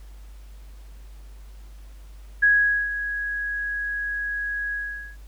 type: tone with ADSR envelope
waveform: sine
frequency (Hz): 1661.2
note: G#6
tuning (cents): 0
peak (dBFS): -13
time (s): 2.42-5.17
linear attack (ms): 14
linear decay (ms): 450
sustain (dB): -12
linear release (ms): 440
effects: added 50 Hz sine -40 dBFS peak until 5.27 s + pink hiss -57 dBFS RMS until 5.27 s